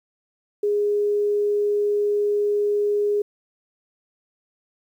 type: tone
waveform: sine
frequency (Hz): 412.8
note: G#4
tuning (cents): -10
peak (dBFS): -18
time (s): 0.63-3.22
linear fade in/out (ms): 5
effects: 9-bit